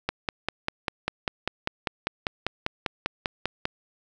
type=click train; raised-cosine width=0.3 ms; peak=-9 dBFS; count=19; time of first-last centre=0.09-3.654 s; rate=5.05 Hz; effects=none